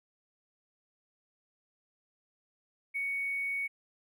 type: tone with hard clipping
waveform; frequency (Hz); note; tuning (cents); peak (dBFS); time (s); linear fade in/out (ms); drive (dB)
triangle; 2229; C#7; +9; -31; 2.94-3.68; 20; 3
effects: none